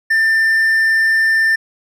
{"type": "tone", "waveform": "triangle", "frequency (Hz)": 1789, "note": "A6", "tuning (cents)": 28, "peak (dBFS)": -9, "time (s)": [0.1, 1.56], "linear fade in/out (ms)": 10, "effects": []}